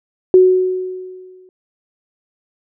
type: tone with exponential decay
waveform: sine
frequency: 370 Hz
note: F#4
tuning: in tune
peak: -3 dBFS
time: 0.34-1.49 s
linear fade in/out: 1 ms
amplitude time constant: 250 ms
effects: none